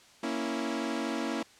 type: chord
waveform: sawtooth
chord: A# diminished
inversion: none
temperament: equal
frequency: 233.1 / 277.2 / 329.6 Hz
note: A#3 / C#4 / E4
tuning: 0 / 0 / 0 cents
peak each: -31 dBFS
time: 0.23-1.43 s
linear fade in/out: 5 ms
effects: white hiss -57 dBFS RMS until 1.59 s + low-pass 7000 Hz 12 dB/octave